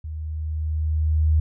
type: tone with level ramp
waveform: sine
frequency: 77.78 Hz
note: D#2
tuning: in tune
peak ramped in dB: -29 to -14 dBFS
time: 0.04-1.4 s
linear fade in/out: 5 ms
effects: none